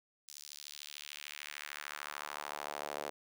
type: tone with high-pass filter sweep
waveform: sawtooth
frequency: 73.42 Hz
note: D2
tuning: in tune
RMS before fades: -45 dBFS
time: 0.28-3.1 s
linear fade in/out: 0 ms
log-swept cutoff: 5800 to 530 Hz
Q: 1.6
effects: none